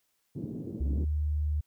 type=band-pass noise; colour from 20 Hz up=pink; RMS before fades=-38 dBFS; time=0.35-1.05 s; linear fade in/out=10 ms; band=120 to 340 Hz; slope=24 dB/octave
type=tone with pitch glide; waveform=sine; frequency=69.3 to 75.14 Hz; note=C#2 to D2; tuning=0 to +40 cents; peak=-26 dBFS; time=0.8-1.61 s; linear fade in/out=10 ms; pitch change=+140 cents; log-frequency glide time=0.93-1.01 s
effects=white hiss -75 dBFS RMS until 1.66 s